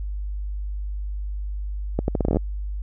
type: accelerating click train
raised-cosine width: 2 ms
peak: -8 dBFS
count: 11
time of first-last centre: 1.99-2.369 s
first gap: 91 ms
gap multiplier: 0.78
effects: added 50 Hz sine -26 dBFS peak until 2.82 s